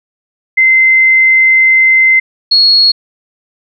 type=tone pair in turn; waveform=sine; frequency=2070 / 4323 Hz; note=C7 / C#8; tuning=-19 / -44 cents; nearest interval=octave + minor second; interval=1275 cents; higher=second; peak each=-4 dBFS; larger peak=neither; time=0.57-2.2 / 2.51-2.92 s; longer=first; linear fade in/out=10 ms; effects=none